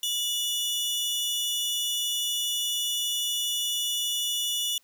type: tone pair together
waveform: sawtooth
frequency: 2922 / 3475 Hz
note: F#7 / A7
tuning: -22 / -22 cents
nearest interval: minor third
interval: 300 cents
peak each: -26 dBFS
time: 0.03-4.78 s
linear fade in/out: 2 ms
effects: white hiss -65 dBFS RMS until 4.83 s